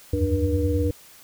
sine tone cluster, 75.6 / 85.5 / 94.7 / 296.3 / 479.9 Hz, D#2 / F2 / F#2 / D4 / B4, -49 / -36 / +41 / +15 / -50 cents, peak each -26 dBFS, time 0.13-0.91 s, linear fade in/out 5 ms, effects white hiss -49 dBFS RMS until 1.23 s

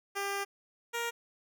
10% pulse tone pair in turn, 398.6 / 469.3 Hz, G4 / A#4, +29 / +12 cents, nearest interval minor third, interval 283 cents, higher second, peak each -24 dBFS, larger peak neither, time 0.15-0.45 / 0.93-1.11 s, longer first, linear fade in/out 20 ms, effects none

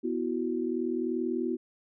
sine chord, B suspended fourth, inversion none, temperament equal, 246.9 / 329.6 / 370 Hz, B3 / E4 / F#4, 0 / 0 / 0 cents, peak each -32 dBFS, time 0.03-1.57 s, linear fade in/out 20 ms, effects none

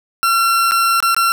40% pulse tone with dropouts, 1361 Hz, F6, 45 cents flat, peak -11 dBFS, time 0.23-1.32 s, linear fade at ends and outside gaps 0 ms, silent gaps 0.711-0.719 / 1.003-1.026 / 1.146-1.165 s, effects none

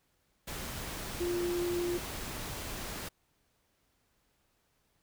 sine tone in noise, 350 Hz, F4, 4 cents sharp, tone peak -30 dBFS, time 1.2-1.98 s, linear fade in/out 10 ms, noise pink, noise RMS -40 dBFS, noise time 0.47-3.09 s, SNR +7 dB, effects pink hiss -74 dBFS RMS until 5.02 s

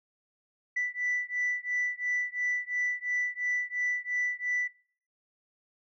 sine beating tone pair, 1975.5 / 1978.4 Hz, B6 / B6, 0 / +3 cents, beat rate 2.9 Hz, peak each -31 dBFS, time 0.76-4.68 s, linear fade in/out 10 ms, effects noise-tail reverb RT60 0.5 s tail -20 dB re dry + tanh soft clip ceiling -23 dBFS

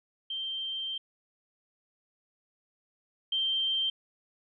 sine tone pair in turn, 3143 / 3143 Hz, G7 / G7, +4 / +4 cents, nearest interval unison, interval 0 cents, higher neither, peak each -32 / -26 dBFS, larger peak second, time 0.3-0.98 / 3.32-3.9 s, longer first, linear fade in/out 5 ms, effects none

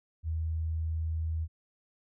sine tone, 80.4 Hz, E2, 43 cents flat, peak -29 dBFS, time 0.23-1.48 s, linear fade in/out 50 ms, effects none

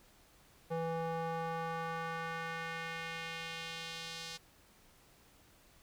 square tone with band-pass filter sweep, 164.81 Hz, E3, in tune, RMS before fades -40 dBFS, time 0.7-4.38 s, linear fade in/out 20 ms, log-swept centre 580 to 4600 Hz, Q 1.4, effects pink hiss -64 dBFS RMS until 5.82 s

